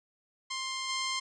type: tone with level steps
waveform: 10% pulse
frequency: 1053 Hz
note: C6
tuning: 11 cents sharp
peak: -25 / -22 dBFS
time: 0.5-1.2 s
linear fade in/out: 10 ms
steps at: 0.88 s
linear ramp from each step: 20 ms
effects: resampled to 24000 Hz